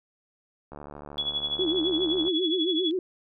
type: click train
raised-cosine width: 1 ms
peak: -27 dBFS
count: 115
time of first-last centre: 0.72-2.28 s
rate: 73.1 Hz
type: tone with tremolo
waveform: sine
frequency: 3383 Hz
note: G#7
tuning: 31 cents sharp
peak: -23 dBFS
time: 1.18-2.91 s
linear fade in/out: 0 ms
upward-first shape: triangle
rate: 12 Hz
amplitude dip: 85%
type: tone with vibrato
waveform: sine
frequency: 342.1 Hz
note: F4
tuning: 36 cents flat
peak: -24 dBFS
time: 1.59-2.99 s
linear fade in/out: 2 ms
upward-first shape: sine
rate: 7.5 Hz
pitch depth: 180 cents each way
effects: none